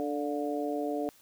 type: harmonic tone with a mistuned harmonic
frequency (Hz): 146.83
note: D3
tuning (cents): 0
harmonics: 2 / 3 / 4 / 5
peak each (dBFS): -33 / -35 / -36 / -37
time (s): 0-1.09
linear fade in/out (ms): 0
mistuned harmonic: 5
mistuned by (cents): -46
effects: white hiss -60 dBFS RMS until 1.21 s